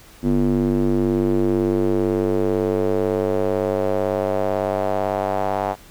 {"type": "tone with band-pass filter sweep", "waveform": "square", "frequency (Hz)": 49, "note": "G1", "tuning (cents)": 0, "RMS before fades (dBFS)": -20, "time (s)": [0.22, 5.76], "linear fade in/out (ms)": 50, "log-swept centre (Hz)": [270, 760], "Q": 3.1, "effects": ["pink hiss -47 dBFS RMS until 5.9 s"]}